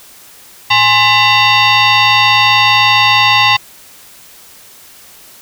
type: tone with frequency modulation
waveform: sine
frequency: 830.6 Hz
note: G#5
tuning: in tune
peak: -6 dBFS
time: 0.7-3.57 s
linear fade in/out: 10 ms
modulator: 943 Hz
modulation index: 3.6
effects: white hiss -39 dBFS RMS until 5.41 s